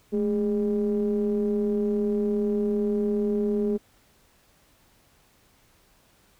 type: ring-modulated tone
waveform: triangle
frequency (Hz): 98.1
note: G2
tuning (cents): +2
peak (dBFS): -17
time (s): 0.12-3.78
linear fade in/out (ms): 20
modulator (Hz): 313
effects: pink hiss -61 dBFS RMS until 6.39 s